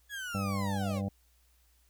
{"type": "linear sweep", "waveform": "35% pulse", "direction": "down", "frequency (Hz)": [1698, 493.9], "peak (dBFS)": -35, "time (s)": [0.09, 1.02], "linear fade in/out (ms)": 50}
{"type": "harmonic tone", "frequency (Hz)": 98.6, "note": "G2", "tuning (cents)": 11, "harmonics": [1, 2, 3, 5, 6, 7, 8], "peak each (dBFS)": [-34, -33, -46, -44, -44, -50, -47], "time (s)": [0.34, 1.09], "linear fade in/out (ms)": 10}
{"effects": ["added 60 Hz sine -65 dBFS peak until 1.89 s", "white hiss -70 dBFS RMS until 1.89 s"]}